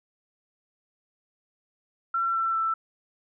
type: tone with pitch steps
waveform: sine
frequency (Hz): 1355 / 1341.8 / 1328.6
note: E6 / E6 / E6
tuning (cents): +47 / +30 / +13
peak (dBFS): -23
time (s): 2.14-2.74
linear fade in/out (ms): 5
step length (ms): 200
effects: none